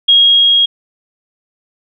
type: tone with level ramp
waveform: sine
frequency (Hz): 3277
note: G#7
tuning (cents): -24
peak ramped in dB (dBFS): -4 to -7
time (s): 0.08-0.66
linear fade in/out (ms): 10
effects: none